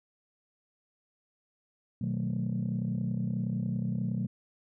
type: chord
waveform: sine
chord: B dominant seventh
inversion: none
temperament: just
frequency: 123.47 / 154.34 / 185.21 / 222.2 Hz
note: B2 / D#3 / F#3 / A3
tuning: 0 / -14 / +2 / +17 cents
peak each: -32 / -36 / -32 / -34 dBFS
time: 2.01-4.27 s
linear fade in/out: 5 ms
effects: tanh soft clip ceiling -23 dBFS